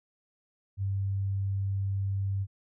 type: tone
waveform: sine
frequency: 98 Hz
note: G2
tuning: in tune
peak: -27 dBFS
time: 0.77-2.47 s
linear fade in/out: 50 ms
effects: none